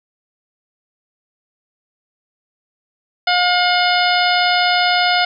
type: harmonic tone with a mistuned harmonic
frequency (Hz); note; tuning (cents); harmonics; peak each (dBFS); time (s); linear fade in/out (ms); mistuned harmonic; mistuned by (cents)
715; F5; +41; 1 / 2 / 3 / 4 / 5 / 6 / 7; -16 / -19 / -21 / -22 / -23 / -24 / -24; 3.27-5.25; 5; 4; +53
effects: none